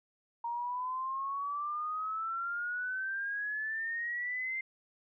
sine exponential sweep, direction up, 932.3 to 2100 Hz, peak -33 dBFS, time 0.44-4.61 s, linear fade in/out 5 ms, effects none

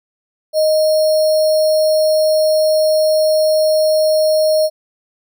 sine tone with sample-and-hold, 622.3 Hz, D#5, in tune, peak -10 dBFS, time 0.53-4.7 s, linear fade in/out 50 ms, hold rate 4900 Hz, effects none

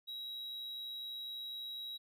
triangle tone, 3856 Hz, B7, 42 cents flat, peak -40 dBFS, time 0.07-1.98 s, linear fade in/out 20 ms, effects none

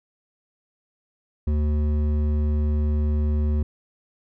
sine tone with hard clipping, 75 Hz, D2, 37 cents sharp, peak -21 dBFS, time 1.47-3.63 s, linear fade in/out 5 ms, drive 10 dB, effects none

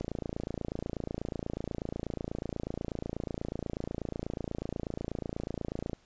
click train, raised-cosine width 2 ms, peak -21 dBFS, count 168, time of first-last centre 0.01-5.932 s, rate 28.2 Hz, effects pink hiss -65 dBFS RMS until 6.05 s + resampled to 16000 Hz

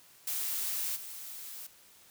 blue noise with level steps, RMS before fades -34 / -44 dBFS, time 0.27-1.67 s, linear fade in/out 5 ms, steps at 0.95 s, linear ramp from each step 20 ms, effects white hiss -59 dBFS RMS until 2.1 s

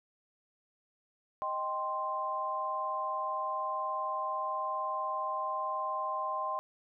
sine chord, C minor, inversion first, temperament equal, 622.3 / 784 / 1046.5 Hz, Eb5 / G5 / C6, 0 / 0 / 0 cents, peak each -39 / -39 / -33 dBFS, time 1.42-6.59 s, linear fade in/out 0 ms, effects none

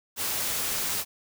white noise, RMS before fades -29 dBFS, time 0.16-1.05 s, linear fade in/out 50 ms, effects none

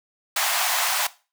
pink high-pass noise, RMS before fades -23 dBFS, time 0.36-1.07 s, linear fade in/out 5 ms, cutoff 680 Hz, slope 48 dB/octave, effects noise-tail reverb RT60 0.3 s tail -17 dB re dry

